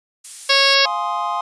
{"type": "noise", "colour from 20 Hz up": "violet", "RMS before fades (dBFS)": -28, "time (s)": [0.24, 0.75], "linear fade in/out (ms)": 10}
{"type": "harmonic tone", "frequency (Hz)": 550, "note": "C#5", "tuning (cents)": -14, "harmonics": [1, 2, 3, 4, 5, 6, 7, 8, 9, 10], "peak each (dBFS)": [-21, -21, -21, -21, -21, -21, -21, -21, -21, -21], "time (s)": [0.49, 0.86], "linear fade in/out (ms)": 10}
{"type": "chord", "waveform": "triangle", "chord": "F minor seventh", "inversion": "none", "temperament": "equal with one note detuned", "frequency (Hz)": [698.5, 834, 1046.5, 1244.5], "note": ["F5", "Ab5", "C6", "Eb6"], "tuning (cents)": [0, 7, 0, 0], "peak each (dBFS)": [-25, -24, -21, -25], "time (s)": [0.85, 1.41], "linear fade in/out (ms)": 2}
{"effects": ["resampled to 22050 Hz"]}